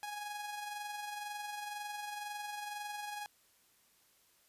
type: tone with amplitude modulation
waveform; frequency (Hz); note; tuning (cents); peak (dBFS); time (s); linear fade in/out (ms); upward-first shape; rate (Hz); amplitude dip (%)
sawtooth; 830; G#5; -1; -35; 0.03-3.26; 0; sine; 22; 40
effects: white hiss -69 dBFS RMS until 4.48 s + resampled to 32000 Hz

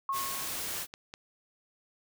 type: tone with exponential decay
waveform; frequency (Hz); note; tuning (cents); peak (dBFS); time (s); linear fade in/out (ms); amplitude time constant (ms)
sine; 1090; C#6; -29; -27; 0.09-0.78; 2; 150
type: noise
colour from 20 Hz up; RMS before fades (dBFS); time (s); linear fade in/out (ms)
white; -36; 0.12-0.87; 50
type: clicks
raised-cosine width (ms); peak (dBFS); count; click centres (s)
0.2; -25; 4; 0.554 / 0.767 / 0.939 / 1.139
effects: none

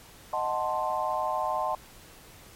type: chord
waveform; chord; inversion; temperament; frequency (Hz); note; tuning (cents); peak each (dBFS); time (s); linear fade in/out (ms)
sine; D# diminished seventh; none; equal; 622.3 / 740 / 880 / 1046.5; D#5 / F#5 / A5 / C6; 0 / 0 / 0 / 0; -32 / -32 / -31 / -31; 0.33-1.75; 2
effects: pink hiss -51 dBFS RMS until 2.55 s + MP3 64 kbps

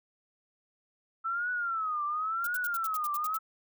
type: tone with vibrato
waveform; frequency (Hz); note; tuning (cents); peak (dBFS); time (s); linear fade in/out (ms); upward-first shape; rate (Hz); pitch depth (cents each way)
sine; 1318.5; E6; 0; -29; 1.24-3.39; 20; triangle; 0.93; 210
type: noise bursts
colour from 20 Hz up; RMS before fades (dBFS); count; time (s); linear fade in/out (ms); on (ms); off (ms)
violet; -38; 10; 2.44-3.369; 2; 29; 71
effects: none

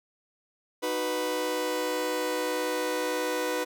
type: chord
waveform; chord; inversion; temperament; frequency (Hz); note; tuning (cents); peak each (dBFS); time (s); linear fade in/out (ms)
sawtooth; B major; first; just; 308.7 / 370.4 / 493.9; D#4 / F#4 / B4; -14 / +2 / 0; -30 / -31 / -25; 0.82-3.65; 20
effects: none

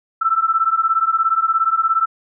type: beating tone pair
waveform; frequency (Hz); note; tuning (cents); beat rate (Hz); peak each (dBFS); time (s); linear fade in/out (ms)
sine; 1318.5 / 1335.5; E6 / E6; 0 / +22; 17; -17; 0.21-2.06; 10
effects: none

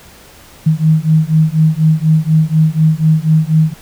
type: beating tone pair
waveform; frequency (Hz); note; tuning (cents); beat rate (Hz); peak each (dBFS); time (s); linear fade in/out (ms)
sine; 155.56 / 159.66; D#3 / D#3; 0 / +45; 4.1; -11; 0.66-3.74; 10
effects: pink hiss -40 dBFS RMS until 3.81 s

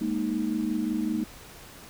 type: chord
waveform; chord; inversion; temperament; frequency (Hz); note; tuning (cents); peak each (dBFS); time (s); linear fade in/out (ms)
sine; Ab suspended second; none; equal; 207.7 / 233.1 / 311.1; Ab3 / Bb3 / Eb4; 0 / 0 / 0; -31 / -29 / -29; 0.01-1.24; 5
effects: pink hiss -47 dBFS RMS until 1.89 s

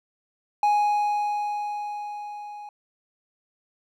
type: tone with level ramp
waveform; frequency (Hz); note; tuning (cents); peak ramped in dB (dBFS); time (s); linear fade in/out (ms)
triangle; 830.6; G#5; 0; -15 to -35; 0.63-2.69; 2
effects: none

